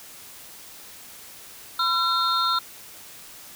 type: tone cluster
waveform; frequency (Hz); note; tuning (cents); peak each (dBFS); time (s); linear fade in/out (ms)
sine; 1010 / 1356 / 3675 / 4203; B5 / E6 / A#7 / C8; +39 / +49 / -25 / +7; -29 / -22 / -27 / -28; 1.79-2.59; 5
effects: white hiss -44 dBFS RMS until 3.55 s